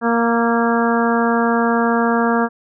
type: harmonic tone with a mistuned harmonic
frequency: 233.1 Hz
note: A#3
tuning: in tune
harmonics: 1 / 2 / 3 / 4 / 5 / 6 / 7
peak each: -17 / -20 / -22 / -23 / -24 / -25 / -25 dBFS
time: 0.01-2.49 s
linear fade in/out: 50 ms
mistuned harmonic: 6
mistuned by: -23 cents
effects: none